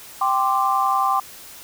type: chord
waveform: sine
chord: G suspended fourth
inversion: none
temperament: just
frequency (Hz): 784 / 1045.3 / 1176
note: G5 / C6 / D6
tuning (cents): 0 / -2 / +2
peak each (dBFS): -21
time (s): 0.21-1.2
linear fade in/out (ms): 5
effects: white hiss -41 dBFS RMS until 1.63 s